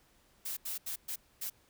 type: noise bursts at uneven times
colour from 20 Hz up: blue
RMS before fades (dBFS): -38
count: 5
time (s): 0.45-0.57 / 0.65-0.78 / 0.86-0.96 / 1.08-1.16 / 1.41-1.5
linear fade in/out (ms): 10
effects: pink hiss -67 dBFS RMS until 1.69 s